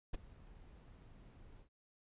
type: noise with ADSR envelope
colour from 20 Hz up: brown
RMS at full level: -37 dBFS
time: 0.13-1.69 s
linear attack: 13 ms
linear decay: 16 ms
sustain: -21 dB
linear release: 100 ms
effects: resampled to 8000 Hz